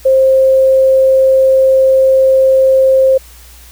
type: tone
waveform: sine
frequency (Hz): 529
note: C5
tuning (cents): +19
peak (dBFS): -5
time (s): 0.05-3.18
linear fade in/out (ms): 10
effects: added 60 Hz sine -37 dBFS peak until 3.71 s + white hiss -40 dBFS RMS until 3.71 s